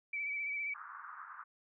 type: tone with vibrato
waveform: sine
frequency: 2297 Hz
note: D7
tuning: 39 cents flat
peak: -35 dBFS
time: 0.13-0.74 s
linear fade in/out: 5 ms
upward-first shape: sine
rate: 15 Hz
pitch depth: 33 cents each way
type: band-pass noise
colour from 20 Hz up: pink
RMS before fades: -49 dBFS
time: 0.74-1.44 s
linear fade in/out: 10 ms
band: 1100 to 1500 Hz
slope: 48 dB/octave
effects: none